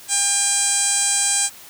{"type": "tone with low-pass filter", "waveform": "5% pulse", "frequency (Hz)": 802, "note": "G5", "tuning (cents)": 39, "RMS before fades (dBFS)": -19, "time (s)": [0.08, 1.5], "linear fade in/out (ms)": 50, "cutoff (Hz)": 8300, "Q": 6.4, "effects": ["white hiss -42 dBFS RMS until 1.69 s"]}